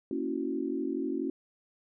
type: chord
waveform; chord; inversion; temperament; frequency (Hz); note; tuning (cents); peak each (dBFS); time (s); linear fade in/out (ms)
sine; F# dominant seventh; first; equal; 233.1 / 277.2 / 329.6 / 370; A#3 / C#4 / E4 / F#4; 0 / 0 / 0 / 0; -38 / -33 / -35 / -36; 0.11-1.3; 2
effects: none